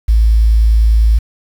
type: tone with quantisation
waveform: sine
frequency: 55 Hz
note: A1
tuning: in tune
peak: -6 dBFS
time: 0.08-1.19 s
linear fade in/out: 10 ms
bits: 6
effects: none